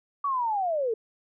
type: linear sweep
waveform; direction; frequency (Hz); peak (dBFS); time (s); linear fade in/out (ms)
sine; down; 1151 to 425.8; -24; 0.24-0.94; 5
effects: none